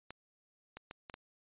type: clicks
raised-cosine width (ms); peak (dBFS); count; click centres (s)
0.3; -29; 5; 0.106 / 0.77 / 0.911 / 1.098 / 1.141
effects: resampled to 8000 Hz